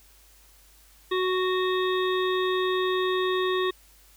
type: harmonic tone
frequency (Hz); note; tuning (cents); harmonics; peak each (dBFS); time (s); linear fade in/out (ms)
370; F#4; 0; 1 / 3 / 5 / 7 / 9 / 10; -24 / -30 / -33 / -42 / -40 / -34; 1.11-3.71; 10
effects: added 50 Hz sine -57 dBFS peak until 4.16 s + white hiss -57 dBFS RMS until 4.16 s